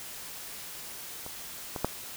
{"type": "clicks", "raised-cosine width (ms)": 1, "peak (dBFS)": [-27, -20, -11], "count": 3, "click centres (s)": [1.264, 1.762, 1.846], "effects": ["white hiss -42 dBFS RMS until 2.16 s"]}